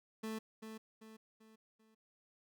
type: tone with echo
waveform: 30% pulse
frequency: 220 Hz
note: A3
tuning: in tune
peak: -37 dBFS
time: 0.23-0.39 s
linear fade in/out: 10 ms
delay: 390 ms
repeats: 4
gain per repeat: -7 dB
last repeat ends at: 1.95 s
effects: none